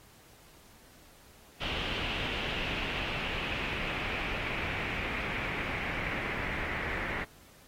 pink noise with low-pass filter sweep, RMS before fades -35 dBFS, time 1.6-7.25 s, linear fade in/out 20 ms, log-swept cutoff 3000 to 2000 Hz, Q 4.1, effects pink hiss -58 dBFS RMS until 7.67 s + AAC 48 kbps

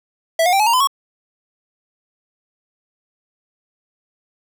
square tone with pitch steps, 658 / 717.6 / 782.5 / 853.3 / 930.6 / 1014.8 / 1106.6 Hz, E5 / F5 / G5 / G#5 / A#5 / B5 / C#6, -3 / +47 / -3 / +47 / -3 / +47 / -3 cents, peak -13 dBFS, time 0.39-0.873 s, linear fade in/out 5 ms, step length 69 ms, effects none

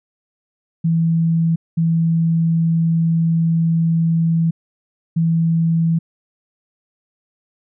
sine tone bursts at uneven times, 164.81 Hz, E3, in tune, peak -13 dBFS, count 3, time 0.84-1.56 / 1.77-4.51 / 5.16-5.99 s, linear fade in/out 10 ms, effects none

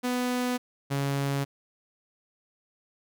sawtooth tone pair in turn, 248.4 / 139.41 Hz, B3 / C#3, +10 / +10 cents, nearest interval minor seventh, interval 1000 cents, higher first, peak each -22 dBFS, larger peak neither, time 0.03-0.58 / 0.9-1.45 s, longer neither, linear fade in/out 20 ms, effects none

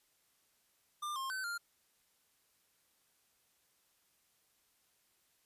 square tone with pitch steps, 1196 / 1066 / 1528 / 1400 Hz, D6 / C6 / G6 / F6, +31 / +32 / -45 / +4 cents, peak -38 dBFS, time 1.02-1.58 s, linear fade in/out 10 ms, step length 140 ms, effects white hiss -74 dBFS RMS until 5.45 s + resampled to 32000 Hz

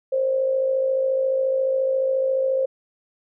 sine tone with amplitude modulation, 529 Hz, C5, 19 cents sharp, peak -16 dBFS, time 0.12-2.66 s, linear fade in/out 10 ms, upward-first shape sine, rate 54.3 Hz, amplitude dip 50%, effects none

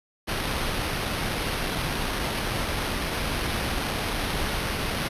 pink noise with sample-and-hold, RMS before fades -28 dBFS, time 0.27-5.09 s, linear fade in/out 20 ms, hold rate 7350 Hz, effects resampled to 32000 Hz

